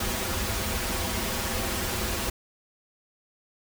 pink noise with comb filter, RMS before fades -29 dBFS, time 0-2.3 s, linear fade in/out 5 ms, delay 6.8 ms, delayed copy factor -0.9, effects none

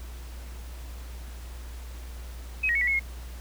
sine tone with pitch steps, 2539 / 1889 / 2208 / 1958 / 2184 / 2154 Hz, D#7 / A#6 / C#7 / B6 / C#7 / C7, +34 / +22 / -7 / -15 / -26 / +50 cents, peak -22 dBFS, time 2.63-2.996 s, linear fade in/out 10 ms, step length 61 ms, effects added 60 Hz sine -37 dBFS peak until 3.4 s + pink hiss -49 dBFS RMS until 3.4 s

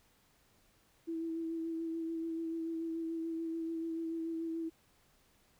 sine tone with vibrato, 328.1 Hz, E4, 8 cents flat, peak -35 dBFS, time 1.07-4.7 s, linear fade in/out 20 ms, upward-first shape sine, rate 6.9 Hz, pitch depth 19 cents each way, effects pink hiss -69 dBFS RMS until 5.59 s

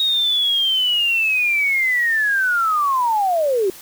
sine linear sweep, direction down, 3771 to 361.4 Hz, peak -15 dBFS, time 0-3.7 s, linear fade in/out 2 ms, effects white hiss -40 dBFS RMS until 3.81 s

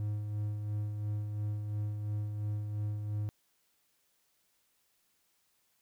triangle tone with tremolo, 104.8 Hz, G#2, 16 cents sharp, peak -29 dBFS, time 0-3.29 s, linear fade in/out 0 ms, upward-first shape sine, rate 2.9 Hz, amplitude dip 40%, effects white hiss -74 dBFS RMS until 5.81 s

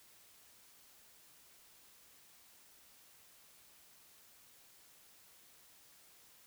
silence, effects white hiss -63 dBFS RMS until 6.46 s

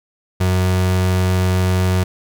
35% pulse tone, 92.2 Hz, F#2, 6 cents flat, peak -12 dBFS, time 0.4-2.04 s, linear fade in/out 10 ms, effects none

